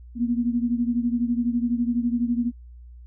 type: beating tone pair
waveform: sine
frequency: 235.9 / 247.9 Hz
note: A#3 / B3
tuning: +21 / +7 cents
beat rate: 12 Hz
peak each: -22 / -26 dBFS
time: 0.15-2.52 s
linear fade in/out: 50 ms
effects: added 60 Hz sine -41 dBFS peak until 3.06 s